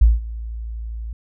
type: tone with ADSR envelope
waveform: sine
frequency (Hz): 56.2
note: A1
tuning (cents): +37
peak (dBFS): -6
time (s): 0.01-1.13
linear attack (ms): 8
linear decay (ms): 180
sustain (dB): -20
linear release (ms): 3
effects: none